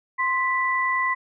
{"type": "tone pair together", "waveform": "sine", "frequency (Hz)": [1046.5, 1975.5], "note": ["C6", "B6"], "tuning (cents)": [0, 0], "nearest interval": "major seventh", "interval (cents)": 1100, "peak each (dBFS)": -23, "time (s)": [0.18, 1.15], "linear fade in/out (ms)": 20, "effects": []}